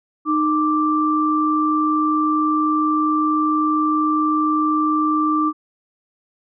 sine tone pair together, 307.4 / 1174.7 Hz, D#4 / D6, -21 / 0 cents, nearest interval octave + major seventh, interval 2321 cents, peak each -18 dBFS, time 0.25-5.53 s, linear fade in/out 50 ms, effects none

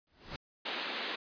pink noise with exponential growth, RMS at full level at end -38 dBFS, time 0.07-0.36 s, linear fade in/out 0 ms, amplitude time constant 63 ms
white band-pass noise, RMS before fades -38 dBFS, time 0.65-1.16 s, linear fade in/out 10 ms, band 200 to 4200 Hz, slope 48 dB/octave
effects resampled to 11025 Hz

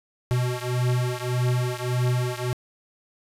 square beating tone pair, 123.47 / 125.17 Hz, B2 / B2, 0 / +24 cents, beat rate 1.7 Hz, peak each -25 / -27 dBFS, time 0.31-2.53 s, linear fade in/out 0 ms, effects resampled to 32000 Hz + 8-bit

